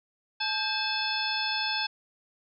harmonic tone with a mistuned harmonic, 866 Hz, A5, 28 cents flat, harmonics 1 / 2 / 3 / 4 / 5 / 6, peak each -34 / -34 / -34 / -34 / -34 / -34 dBFS, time 0.4-1.87 s, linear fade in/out 10 ms, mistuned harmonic 2, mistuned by -150 cents, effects none

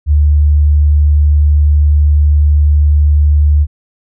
sine tone, 74 Hz, D2, 14 cents sharp, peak -5 dBFS, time 0.06-3.67 s, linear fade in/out 50 ms, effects none

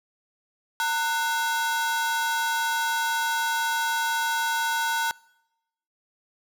45% pulse ring-modulated tone, 1198 Hz, D6, 34 cents sharp, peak -20 dBFS, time 0.8-5.11 s, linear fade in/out 0 ms, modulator 286 Hz, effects noise-tail reverb RT60 0.9 s tail -25 dB re dry

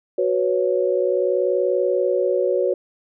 sine chord, F# suspended fourth, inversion none, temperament equal, 370 / 493.9 / 554.4 Hz, F#4 / B4 / C#5, 0 / 0 / 0 cents, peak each -21 / -22 / -21 dBFS, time 0.18-2.74 s, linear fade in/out 5 ms, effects none

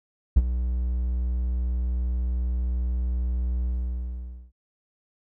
triangle tone with ADSR envelope, 61.3 Hz, B1, 12 cents flat, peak -8 dBFS, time 0.36-4.52 s, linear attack 11 ms, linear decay 38 ms, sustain -13 dB, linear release 860 ms, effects none

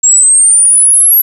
sine exponential sweep, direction up, 7500 to 11720 Hz, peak -3 dBFS, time 0.03-1.22 s, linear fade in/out 10 ms, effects 7-bit

